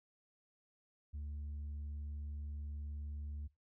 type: tone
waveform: sine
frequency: 73.42 Hz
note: D2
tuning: in tune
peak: -38 dBFS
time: 1.13-3.48 s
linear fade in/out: 20 ms
effects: noise-tail reverb RT60 0.3 s tail -25 dB re dry + tanh soft clip ceiling -40 dBFS